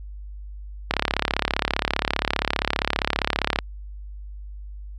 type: click train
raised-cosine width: 0.3 ms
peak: -3 dBFS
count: 95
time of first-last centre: 0.91-3.588 s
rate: 35.1 Hz
effects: added 50 Hz sine -34 dBFS peak until 4.98 s